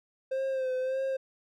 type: tone with vibrato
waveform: triangle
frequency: 523.3 Hz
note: C5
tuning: in tune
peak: -26 dBFS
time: 0.31-1.17 s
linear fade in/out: 10 ms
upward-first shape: sine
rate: 1.7 Hz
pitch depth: 40 cents each way
effects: none